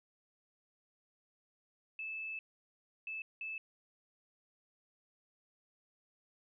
sine tone bursts at uneven times, 2621 Hz, E7, 11 cents flat, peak -39 dBFS, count 3, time 1.99-2.39 / 3.07-3.22 / 3.41-3.58 s, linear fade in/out 2 ms, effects none

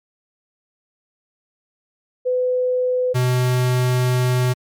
sine / square tone pair in turn, 503 / 125.75 Hz, B4 / B2, +32 / +32 cents, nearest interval 2 octaves, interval 2400 cents, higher first, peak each -16 dBFS, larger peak neither, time 2.25-3.14 / 3.14-4.54 s, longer second, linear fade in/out 20 ms, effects MP3 96 kbps

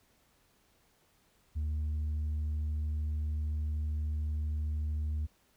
triangle tone with tanh clipping, 76.1 Hz, D#2, 38 cents flat, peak -31 dBFS, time 1.55-5.27 s, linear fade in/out 20 ms, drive 7 dB, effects pink hiss -69 dBFS RMS until 5.56 s

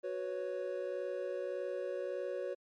triangle chord, F# suspended fourth, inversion none, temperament just, 370 / 493.3 / 555 Hz, F#4 / B4 / C#5, 0 / -2 / +2 cents, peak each -39 / -39 / -37 dBFS, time 0.03-2.55 s, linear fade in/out 20 ms, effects MP3 48 kbps

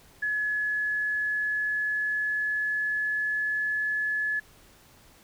sine tone with pitch glide, 1700 to 1711.8 Hz, G#6 to A6, +40 to -48 cents, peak -25 dBFS, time 0.22-4.4 s, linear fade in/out 10 ms, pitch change +12 cents, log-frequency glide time 0.43-3.7 s, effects pink hiss -56 dBFS RMS until 5.23 s

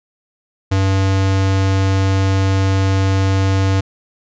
square tone, 96.4 Hz, G2, 28 cents flat, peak -13 dBFS, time 0.71-3.81 s, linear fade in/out 10 ms, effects resampled to 16000 Hz

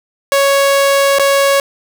sawtooth tone with dropouts, 555 Hz, C#5, 2 cents sharp, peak -5 dBFS, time 0.32-1.6 s, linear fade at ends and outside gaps 1 ms, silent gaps 1.186-1.195 s, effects none

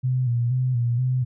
sine tone with vibrato, 123.47 Hz, B2, in tune, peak -19 dBFS, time 0.03-1.25 s, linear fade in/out 20 ms, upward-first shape square, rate 2.1 Hz, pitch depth 60 cents each way, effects none

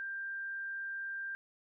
sine tone, 1586 Hz, G6, 20 cents sharp, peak -37 dBFS, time 0-1.35 s, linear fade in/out 0 ms, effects none

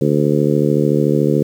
harmonic tone, 73.7 Hz, D2, 7 cents sharp, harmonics 2 / 3 / 4 / 5 / 6 / 7, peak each -17 / -19 / -19 / -19 / -19 / -23 dBFS, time 0.01-1.43 s, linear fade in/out 5 ms, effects 7-bit

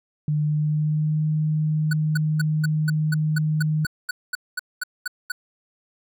sine tone with pitch glide, 150.3 to 154.26 Hz, D3 to D#3, +40 to -15 cents, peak -19 dBFS, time 0.28-3.85 s, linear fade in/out 2 ms, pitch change +45 cents, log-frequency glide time 0.38-1.23 s
square tone bursts, 1482 Hz, F#6, 2 cents sharp, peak -24 dBFS, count 15, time 1.91-5.32 s, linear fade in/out 5 ms, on 22 ms, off 220 ms
effects none

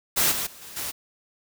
white noise with level steps, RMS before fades -21 / -28 / -46 / -42 / -31 dBFS, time 0.16-0.92 s, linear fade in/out 20 ms, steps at 0.31 / 0.46 / 0.61 / 0.76 s, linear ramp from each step 10 ms, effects none

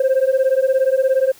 sine beating tone pair, 519 / 536 Hz, C5 / C5, -14 / +42 cents, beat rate 17 Hz, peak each -14 dBFS, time 0-1.32 s, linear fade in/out 5 ms, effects tanh soft clip ceiling -10 dBFS + white hiss -47 dBFS RMS until 1.39 s

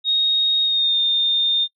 sine tone with pitch glide, 3737 to 3635 Hz, A#7 to A#7, +4 to -44 cents, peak -15 dBFS, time 0.04-1.68 s, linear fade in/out 50 ms, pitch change -48 cents, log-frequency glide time 0.63-0.98 s, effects noise-tail reverb RT60 0.1 s tail -19 dB re dry

